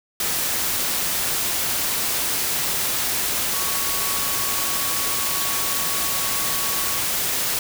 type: tone in noise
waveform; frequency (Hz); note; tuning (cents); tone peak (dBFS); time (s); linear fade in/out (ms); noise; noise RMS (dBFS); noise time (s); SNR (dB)
sine; 1117; C#6; +13; -33; 3.53-6.99; 2; white; -23; 0.2-7.59; -13
effects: none